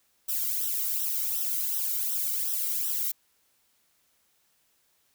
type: noise with flanger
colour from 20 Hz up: violet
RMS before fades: -29 dBFS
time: 0.28-3.12 s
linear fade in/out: 10 ms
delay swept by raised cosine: 0.43 to 1.18 ms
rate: 2.7 Hz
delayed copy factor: -0.8
effects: white hiss -69 dBFS RMS until 5.14 s